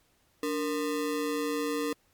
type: ring-modulated tone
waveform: square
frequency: 378.1 Hz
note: F#4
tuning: 38 cents sharp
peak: -26 dBFS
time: 0.43-1.93 s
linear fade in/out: 2 ms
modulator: 86.5 Hz
effects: pink hiss -68 dBFS RMS until 2.13 s + MP3 96 kbps